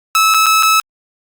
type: tone with dropouts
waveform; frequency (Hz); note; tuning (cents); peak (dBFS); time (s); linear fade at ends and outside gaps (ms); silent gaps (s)
sawtooth; 1300; E6; -24; -5; 0.15-0.8; 1; 0.34-0.344 / 0.46-0.465 / 0.626-0.631
effects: Opus 48 kbps